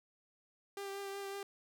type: tone with vibrato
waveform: sawtooth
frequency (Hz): 395.9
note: G4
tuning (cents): +17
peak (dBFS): -37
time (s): 0.77-1.43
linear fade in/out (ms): 2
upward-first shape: triangle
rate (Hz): 5.4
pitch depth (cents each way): 20
effects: none